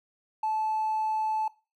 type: tone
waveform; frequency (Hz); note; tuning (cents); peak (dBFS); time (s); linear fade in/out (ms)
triangle; 870; A5; -20; -22; 0.43-1.48; 5
effects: noise-tail reverb RT60 0.3 s tail -21 dB re dry + tanh soft clip ceiling -22 dBFS